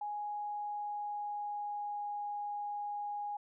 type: tone with pitch glide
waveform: sine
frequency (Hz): 830.6 to 824.4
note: G#5 to G#5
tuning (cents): 0 to -13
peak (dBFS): -36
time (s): 0.01-3.37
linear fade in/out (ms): 5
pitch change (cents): -13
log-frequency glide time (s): 0.25-2.23
effects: none